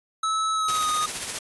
square tone with pitch glide, 1300 to 1239.1 Hz, E6 to D#6, -24 to -8 cents, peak -23 dBFS, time 0.23-1.06 s, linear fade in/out 5 ms, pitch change -84 cents, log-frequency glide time 0.54-0.91 s
white noise with tremolo, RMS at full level -28 dBFS, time 0.68-1.39 s, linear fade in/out 5 ms, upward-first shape triangle, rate 15 Hz, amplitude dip 50%
effects resampled to 24000 Hz

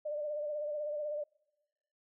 sine tone with vibrato, 596 Hz, D5, 25 cents sharp, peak -34 dBFS, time 0.05-1.24 s, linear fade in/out 10 ms, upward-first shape sine, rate 16 Hz, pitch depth 43 cents each way, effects noise-tail reverb RT60 1.0 s tail -26 dB re dry

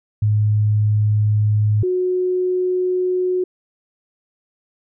sine tone pair in turn, 105.8 / 365.7 Hz, G#2 / F#4, +33 / -20 cents, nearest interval octave + major sixth, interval 2147 cents, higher second, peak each -13 / -16 dBFS, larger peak first, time 0.22-1.83 / 1.83-3.44 s, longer neither, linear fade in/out 5 ms, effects none

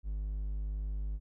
triangle tone, 51 Hz, G#1, 31 cents flat, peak -31 dBFS, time 0.03-1.2 s, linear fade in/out 50 ms, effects none

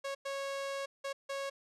sawtooth tone bursts at uneven times, 551 Hz, C#5, 11 cents flat, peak -32 dBFS, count 4, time 0.04-0.15 / 0.25-0.86 / 1.04-1.13 / 1.29-1.5 s, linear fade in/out 10 ms, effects low-pass 8000 Hz 12 dB/octave

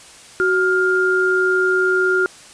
sine tone pair together, 372.4 / 1406 Hz, F#4 / F6, +11 / +11 cents, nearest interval octave + major seventh, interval 2300 cents, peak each -17 / -16 dBFS, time 0.4-2.26 s, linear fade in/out 0 ms, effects white hiss -42 dBFS RMS until 2.53 s + resampled to 22050 Hz

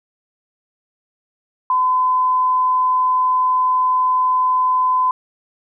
sine tone, 1016 Hz, B5, 49 cents sharp, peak -13 dBFS, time 1.7-5.11 s, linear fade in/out 2 ms, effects none

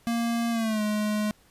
square tone with pitch glide, 233.1 to 211.3 Hz, A#3 to G#3, 0 to +30 cents, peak -25 dBFS, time 0.07-1.31 s, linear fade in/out 0 ms, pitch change -170 cents, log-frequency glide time 0.51-0.82 s, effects pink hiss -60 dBFS RMS until 1.5 s + resampled to 32000 Hz

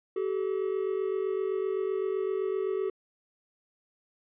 triangle tone pair together, 382.2 / 430 Hz, G4 / A4, -44 / -40 cents, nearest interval major second, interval 204 cents, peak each -27 / -30 dBFS, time 0.16-2.9 s, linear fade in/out 5 ms, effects resampled to 8000 Hz

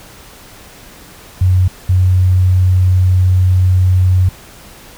sine tone bursts at uneven times, 92 Hz, F#2, 9 cents flat, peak -7 dBFS, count 2, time 1.41-1.68 / 1.89-4.29 s, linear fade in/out 5 ms, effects pink hiss -38 dBFS RMS until 4.97 s

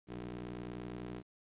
20% pulse ring-modulated tone, 60.3 Hz, B1, 41 cents flat, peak -34 dBFS, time 0.07-1.23 s, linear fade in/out 50 ms, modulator 247 Hz, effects resampled to 8000 Hz + 12-bit

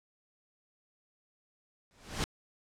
pink noise with exponential growth, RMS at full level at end -29 dBFS, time 1.91-2.24 s, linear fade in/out 0 ms, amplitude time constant 70 ms, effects low-pass 8000 Hz 12 dB/octave

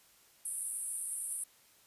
pink band-pass noise, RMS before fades -39 dBFS, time 0.45-1.44 s, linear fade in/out 5 ms, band 8800 to 11000 Hz, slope 96 dB/octave, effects white hiss -64 dBFS RMS until 1.86 s + resampled to 32000 Hz

